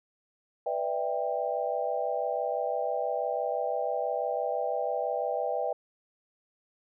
sine chord, E minor seventh, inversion second, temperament just, 494.4 / 593.3 / 659.3 / 791.1 Hz, B4 / D5 / E5 / G5, +2 / +18 / 0 / +16 cents, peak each -33 dBFS, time 0.66-5.73 s, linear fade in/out 5 ms, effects none

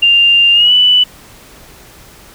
sine tone with pitch glide, 2794 to 2977 Hz, F7 to F#7, 0 to +10 cents, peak -5 dBFS, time 0.02-1.04 s, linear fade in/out 10 ms, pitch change +110 cents, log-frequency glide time 0.53-0.73 s, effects pink hiss -39 dBFS RMS until 2.34 s

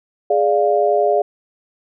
sine chord, D diminished, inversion second, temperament equal, 415.3 / 587.3 / 698.5 Hz, Ab4 / D5 / F5, 0 / 0 / 0 cents, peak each -17 dBFS, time 0.3-1.22 s, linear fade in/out 5 ms, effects none

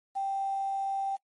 sine tone with quantisation, 783 Hz, G5, 2 cents flat, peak -28 dBFS, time 0.15-1.17 s, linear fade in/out 20 ms, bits 9, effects noise-tail reverb RT60 0.1 s tail -25 dB re dry + MP3 48 kbps

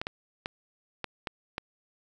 clicks, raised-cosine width 0.3 ms, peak -16 dBFS, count 6, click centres 0.015 / 0.069 / 0.459 / 1.043 / 1.272 / 1.581 s, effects 9-bit

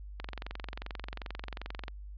click train, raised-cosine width 0.3 ms, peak -23 dBFS, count 39, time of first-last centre 0.2-1.881 s, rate 22.6 Hz, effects added 50 Hz sine -42 dBFS peak until 2.17 s + resampled to 11025 Hz

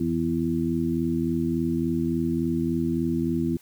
harmonic tone with a mistuned harmonic, 83.5 Hz, E2, 23 cents sharp, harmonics 1 / 2 / 3 / 4, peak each -34 / -28 / -26 / -27 dBFS, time 0-3.57 s, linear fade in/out 5 ms, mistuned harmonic 1, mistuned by +100 cents, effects white hiss -56 dBFS RMS until 3.61 s

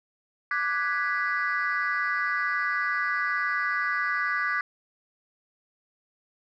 sine chord, G# half-diminished seventh, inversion second, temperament equal, 1174.7 / 1480 / 1661.2 / 1975.5 Hz, D6 / F#6 / G#6 / B6, 0 / 0 / 0 / 0 cents, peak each -29 dBFS, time 0.51-4.61 s, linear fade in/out 2 ms, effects tanh soft clip ceiling -18 dBFS

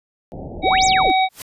pink low-pass noise, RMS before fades -31 dBFS, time 0.32-1.1 s, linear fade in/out 0 ms, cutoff 820 Hz, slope 96 dB/octave
harmonic tone, 756 Hz, F#5, 37 cents sharp, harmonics 1 / 3 / 5, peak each -14 / -22 / -24 dBFS, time 0.62-1.29 s, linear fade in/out 50 ms
sine exponential two-way sweep, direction up then down, 258.1 to 8140 to 258.1 Hz, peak -19 dBFS, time 0.63-1.12 s, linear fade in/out 10 ms, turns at 0.85 s
white noise with exponential growth, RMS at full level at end -28 dBFS, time 1.29-1.42 s, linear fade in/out 2 ms, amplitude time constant 28 ms
effects resampled to 32000 Hz

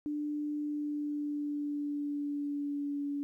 sine tone with pitch glide, 296.4 to 285.6 Hz, D4 to D4, +16 to -48 cents, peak -32 dBFS, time 0.06-3.23 s, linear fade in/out 0 ms, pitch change -64 cents, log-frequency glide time 0.58-3.07 s, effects 12-bit

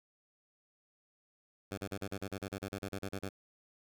10% pulse tone bursts, 98 Hz, G2, in tune, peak -29 dBFS, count 16, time 1.71-3.291 s, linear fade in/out 10 ms, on 66 ms, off 35 ms, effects none

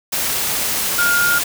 sine tone in noise, 1414 Hz, F6, 21 cents sharp, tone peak -14 dBFS, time 0.98-1.39 s, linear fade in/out 10 ms, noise white, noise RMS -20 dBFS, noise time 0.12-1.44 s, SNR +3 dB, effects none

